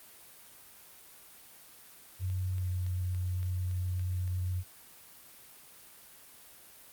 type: tone with pitch glide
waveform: sine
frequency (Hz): 92.5 to 90.81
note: F#2 to F#2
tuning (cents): 0 to -32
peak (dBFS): -30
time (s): 2.19-4.64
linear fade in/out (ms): 50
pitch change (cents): -32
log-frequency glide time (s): 2.56-2.65
type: click train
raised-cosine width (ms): 0.2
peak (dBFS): -35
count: 8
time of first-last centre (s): 2.3-4.277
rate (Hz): 3.54
effects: white hiss -54 dBFS RMS until 6.92 s + Opus 32 kbps